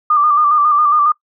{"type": "tone with vibrato", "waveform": "sine", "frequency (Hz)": 1192, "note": "D6", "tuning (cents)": 25, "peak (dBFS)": -9, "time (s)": [0.1, 1.12], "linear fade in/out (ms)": 5, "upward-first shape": "square", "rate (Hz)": 7.3, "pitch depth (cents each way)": 39, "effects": ["noise-tail reverb RT60 0.1 s tail -22 dB re dry"]}